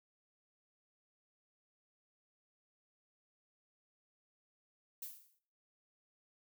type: noise with exponential decay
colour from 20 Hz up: violet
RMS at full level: -42 dBFS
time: 5.02-5.39 s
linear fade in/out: 5 ms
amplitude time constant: 79 ms
effects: noise-tail reverb RT60 0.5 s tail -17 dB re dry